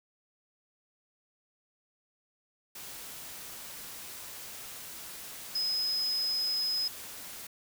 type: tone in noise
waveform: sine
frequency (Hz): 5070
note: D#8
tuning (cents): +32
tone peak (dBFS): -28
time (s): 5.55-6.88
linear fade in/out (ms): 5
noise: white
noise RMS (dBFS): -44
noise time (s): 2.75-7.47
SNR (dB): +13
effects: none